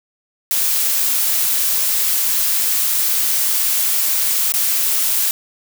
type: noise with dropouts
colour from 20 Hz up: blue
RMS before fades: -17 dBFS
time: 0.51-5.31 s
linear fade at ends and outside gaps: 0 ms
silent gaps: 4.521-4.539 s
effects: none